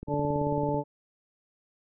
click train, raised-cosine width 3 ms, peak -25 dBFS, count 14, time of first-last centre 0.03-0.744 s, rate 18.2 Hz
harmonic tone, 145.4 Hz, D3, 17 cents flat, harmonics 1 / 2 / 3 / 4 / 6, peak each -32 / -32 / -32 / -32 / -32 dBFS, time 0.07-0.84 s, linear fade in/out 50 ms
effects none

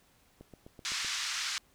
click train, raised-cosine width 2 ms, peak -35 dBFS, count 6, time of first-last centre 0.41-1.047 s, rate 7.85 Hz
white band-pass noise, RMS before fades -35 dBFS, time 0.85-1.58 s, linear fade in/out 0 ms, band 1200 to 6300 Hz, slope 24 dB/octave
effects pink hiss -66 dBFS RMS until 1.74 s

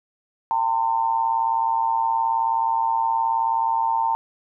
sine tone with amplitude modulation, 907 Hz, A#5, 48 cents flat, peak -15 dBFS, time 0.51-4.15 s, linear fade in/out 0 ms, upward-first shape sine, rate 119 Hz, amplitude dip 75%, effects none

